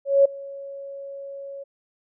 sine tone with ADSR envelope, 554.4 Hz, C#5, in tune, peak -10 dBFS, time 0.05-1.64 s, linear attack 200 ms, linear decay 8 ms, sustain -23 dB, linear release 14 ms, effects none

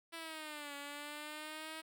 5% pulse linear two-way sweep, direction down then up, 333.8 to 283.3 to 319.6 Hz, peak -33 dBFS, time 0.12-1.82 s, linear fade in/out 20 ms, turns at 0.75 s, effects none

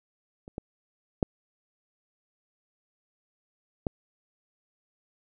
clicks, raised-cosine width 2 ms, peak -30 / -20 / -9 / -14 dBFS, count 4, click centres 0.479 / 0.581 / 1.228 / 3.868 s, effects none

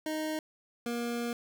25% pulse tone pair in turn, 311.1 / 237.2 Hz, D#4 / A#3, 0 / +30 cents, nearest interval perfect fourth, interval 470 cents, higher first, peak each -28 dBFS, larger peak neither, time 0.06-0.39 / 0.86-1.33 s, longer second, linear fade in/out 2 ms, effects none

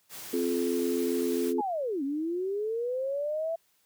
white noise, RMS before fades -42 dBFS, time 0.09-1.54 s, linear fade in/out 50 ms
sine chord, F major, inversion second, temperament equal with one note detuned, 261.6 / 349.2 / 429 Hz, C4 / F4 / A4, 0 / 0 / -44 cents, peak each -30 dBFS, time 0.33-1.61 s, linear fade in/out 5 ms
sine linear two-way sweep, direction down then up, 880 to 267.5 to 669 Hz, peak -28 dBFS, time 1.58-3.56 s, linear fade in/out 10 ms, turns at 2.03 s
effects white hiss -69 dBFS RMS until 3.85 s + high-pass 60 Hz 12 dB/octave

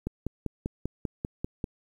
click train, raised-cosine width 3 ms, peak -17 dBFS, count 9, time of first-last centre 0.07-1.642 s, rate 5.09 Hz, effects 9-bit

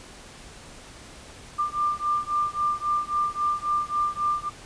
sine beating tone pair, 1190 / 1193.7 Hz, D6 / D6, +22 / +28 cents, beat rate 3.7 Hz, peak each -26 dBFS, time 1.58-4.5 s, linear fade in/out 20 ms, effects pink hiss -45 dBFS RMS until 4.65 s + resampled to 22050 Hz

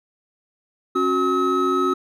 triangle tone cluster, 272.1 / 366.9 / 1283 Hz, C#4 / F#4 / E6, -32 / -15 / -47 cents, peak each -22 / -19 / -19 dBFS, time 0.95-1.94 s, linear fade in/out 10 ms, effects none

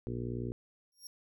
harmonic tone, 60 Hz, B1, 49 cents flat, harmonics 1 / 2 / 3 / 4 / 5 / 6 / 7 / 8, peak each -45 / -38 / -50 / -41 / -46 / -42 / -45 / -50 dBFS, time 0.07-0.52 s, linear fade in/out 0 ms
25% pulse tone with exponential growth, 5580 Hz, F8, 2 cents flat, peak -37 dBFS, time 0.92-1.07 s, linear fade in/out 2 ms, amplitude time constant 32 ms
effects none

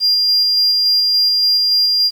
sine tone with tremolo, 4800 Hz, D8, 37 cents sharp, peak -8 dBFS, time 0-2.11 s, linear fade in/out 50 ms, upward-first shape square, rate 3.5 Hz, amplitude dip 25%, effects tanh soft clip ceiling -9 dBFS + 7-bit

